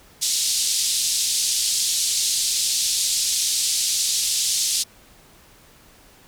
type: band-pass noise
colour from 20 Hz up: pink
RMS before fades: -22 dBFS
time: 0.21-4.84 s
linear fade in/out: 20 ms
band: 3900 to 10000 Hz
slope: 24 dB/octave
effects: pink hiss -51 dBFS RMS until 6.27 s